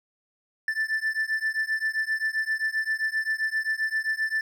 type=beating tone pair; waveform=triangle; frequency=1760 / 1767.6 Hz; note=A6 / A6; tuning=0 / +7 cents; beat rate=7.6 Hz; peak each=-26 dBFS; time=0.68-4.41 s; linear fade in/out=2 ms; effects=none